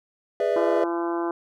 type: chord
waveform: triangle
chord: E dominant seventh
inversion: first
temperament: just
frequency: 412 / 494.4 / 593.3 / 659.3 Hz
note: G#4 / B4 / D5 / E5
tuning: -14 / +2 / +18 / 0 cents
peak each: -24 dBFS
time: 0.4-0.84 s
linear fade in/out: 2 ms
type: harmonic tone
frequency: 170 Hz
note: F3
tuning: 46 cents flat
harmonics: 2 / 3 / 4 / 5 / 6 / 7 / 8 / 9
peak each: -25 / -39 / -33 / -35 / -33 / -38 / -42 / -42 dBFS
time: 0.56-1.31 s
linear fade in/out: 2 ms
effects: none